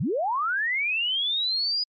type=linear sweep; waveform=sine; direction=up; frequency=98 to 4978 Hz; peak=-23 dBFS; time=0-1.84 s; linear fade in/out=10 ms; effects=Opus 48 kbps